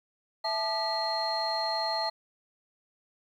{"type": "tone cluster", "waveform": "sine", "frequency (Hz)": [661, 871, 1202, 1949, 4221], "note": ["E5", "A5", "D6", "B6", "C8"], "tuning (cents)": [5, -18, 40, -23, 14], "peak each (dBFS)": [-33, -31, -39, -40, -31], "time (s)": [0.44, 2.1], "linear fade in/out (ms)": 10, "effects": ["tanh soft clip ceiling -19 dBFS", "10-bit"]}